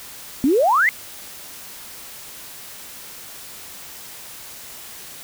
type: exponential sweep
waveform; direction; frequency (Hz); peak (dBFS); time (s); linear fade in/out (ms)
sine; up; 246.9 to 2134; -13; 0.44-0.89; 0
effects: white hiss -38 dBFS RMS until 5.23 s